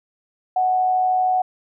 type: tone with amplitude modulation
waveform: sine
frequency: 740 Hz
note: F#5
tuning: in tune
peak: -14 dBFS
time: 0.56-1.42 s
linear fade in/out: 5 ms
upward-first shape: sine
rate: 113 Hz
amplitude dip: 35%
effects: none